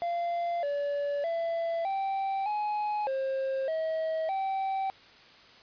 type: tone with pitch steps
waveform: triangle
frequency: 689 / 573 / 669 / 779 / 840 / 534 / 640 / 773 Hz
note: F5 / D5 / E5 / G5 / G#5 / C5 / D#5 / G5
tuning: -24 / -43 / +25 / -11 / +19 / +35 / +49 / -24 cents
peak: -26 dBFS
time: 0.02-4.9 s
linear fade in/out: 0 ms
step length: 610 ms
effects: white hiss -54 dBFS RMS until 5.62 s + resampled to 11025 Hz